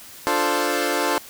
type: chord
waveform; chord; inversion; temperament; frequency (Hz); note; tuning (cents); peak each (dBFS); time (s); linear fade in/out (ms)
15% pulse; D minor seventh; none; equal; 293.7 / 349.2 / 440 / 523.3; D4 / F4 / A4 / C5; 0 / 0 / 0 / 0; -19; 0.27-1.18; 0
effects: white hiss -42 dBFS RMS until 1.29 s